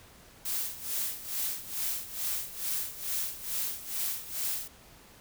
blue noise with tremolo, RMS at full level -31 dBFS, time 0.45-4.68 s, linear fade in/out 5 ms, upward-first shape sine, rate 2.3 Hz, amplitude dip 80%, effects pink hiss -55 dBFS RMS until 5.2 s

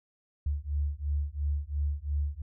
sine beating tone pair, 71.3 / 74.2 Hz, C#2 / D2, +49 / +18 cents, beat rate 2.9 Hz, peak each -31 dBFS, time 0.46-2.42 s, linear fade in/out 5 ms, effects none

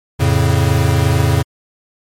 square chord, F augmented, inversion none, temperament equal, 87.31 / 110 / 138.59 Hz, F2 / A2 / C#3, 0 / 0 / 0 cents, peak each -16 dBFS, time 0.19-1.43 s, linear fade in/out 20 ms, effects MP3 64 kbps

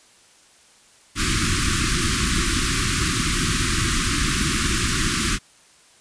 pink band-stop noise, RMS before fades -21 dBFS, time 1.15-5.39 s, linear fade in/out 50 ms, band 370 to 1100 Hz, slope 96 dB/octave, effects white hiss -53 dBFS RMS until 6 s + resampled to 22050 Hz

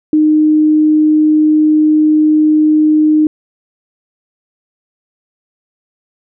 sine tone, 307.1 Hz, D#4, 23 cents flat, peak -6 dBFS, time 0.13-3.27 s, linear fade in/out 2 ms, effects none

